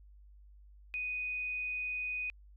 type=tone; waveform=sine; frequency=2489 Hz; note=D#7; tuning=in tune; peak=-34 dBFS; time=0.94-2.3 s; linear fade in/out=0 ms; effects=added 50 Hz sine -54 dBFS peak until 2.56 s